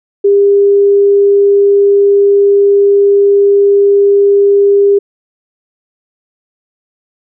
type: tone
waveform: sine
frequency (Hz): 401.6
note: G4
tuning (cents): +42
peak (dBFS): -4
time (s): 0.24-4.99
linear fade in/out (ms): 10
effects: none

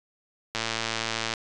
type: click train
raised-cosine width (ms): 0.2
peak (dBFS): -10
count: 90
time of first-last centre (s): 0.55-1.338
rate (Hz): 113
effects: resampled to 24000 Hz

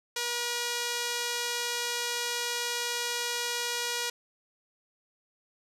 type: tone with low-pass filter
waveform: 5% pulse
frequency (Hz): 479.5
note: A#4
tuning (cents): +49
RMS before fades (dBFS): -32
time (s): 0.16-4.1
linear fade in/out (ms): 5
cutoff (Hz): 9800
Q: 3.4
effects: none

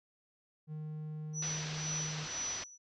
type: tone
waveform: triangle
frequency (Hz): 153.9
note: D#3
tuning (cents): -19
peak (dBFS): -37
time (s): 0.67-2.28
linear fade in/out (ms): 50
type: tone with tremolo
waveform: sine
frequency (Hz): 5920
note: F#8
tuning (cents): 0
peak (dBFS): -35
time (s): 1.33-2.78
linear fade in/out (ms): 50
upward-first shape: sine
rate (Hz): 2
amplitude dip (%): 85
type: low-pass noise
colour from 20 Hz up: white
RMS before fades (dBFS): -44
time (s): 1.42-2.64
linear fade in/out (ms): 5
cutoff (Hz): 5800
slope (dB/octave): 48
effects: none

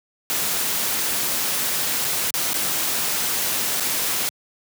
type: noise with dropouts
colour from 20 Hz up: white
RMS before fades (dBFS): -23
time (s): 0.3-4.29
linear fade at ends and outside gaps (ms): 0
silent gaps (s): 2.045-2.049 / 2.305-2.34 / 2.533-2.542 / 3.799-3.806
effects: high-pass 100 Hz 12 dB/octave

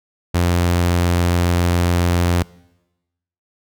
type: tone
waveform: sawtooth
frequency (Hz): 87.31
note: F2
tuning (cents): 0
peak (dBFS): -10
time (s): 0.34-2.43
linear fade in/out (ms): 10
effects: noise-tail reverb RT60 1.0 s tail -23 dB re dry

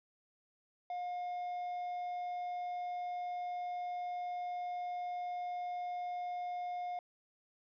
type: tone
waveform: triangle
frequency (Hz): 714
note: F5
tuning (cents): +38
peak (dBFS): -35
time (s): 0.9-6.99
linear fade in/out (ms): 2
effects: resampled to 11025 Hz + 12-bit

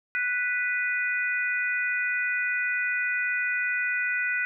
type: harmonic tone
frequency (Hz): 493.9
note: B4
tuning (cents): 0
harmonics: 3 / 4 / 5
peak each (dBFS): -27 / -29 / -31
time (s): 0.15-4.45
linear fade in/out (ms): 0
effects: none

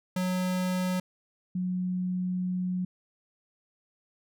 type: tone pair in turn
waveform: square / sine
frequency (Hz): 183.3 / 182.24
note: F#3 / F#3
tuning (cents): -16 / -26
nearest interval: unison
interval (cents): 10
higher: first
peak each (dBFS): -27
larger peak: neither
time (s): 0.16-1 / 1.55-2.85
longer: second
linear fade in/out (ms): 5
effects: none

